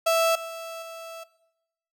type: tone with level steps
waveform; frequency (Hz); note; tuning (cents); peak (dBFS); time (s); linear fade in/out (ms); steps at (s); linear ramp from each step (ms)
35% pulse; 659.3; E5; 0; -17 / -32 / -35; 0.06-1.24; 10; 0.35 / 0.82; 5
effects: noise-tail reverb RT60 0.9 s tail -20 dB re dry